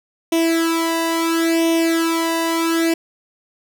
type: tone with flanger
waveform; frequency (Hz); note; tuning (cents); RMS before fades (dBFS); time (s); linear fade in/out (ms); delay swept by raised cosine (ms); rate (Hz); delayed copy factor
sawtooth; 330; E4; +2; -18; 0.32-2.94; 5; 0.33 to 1.07; 0.73; +0.85
effects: none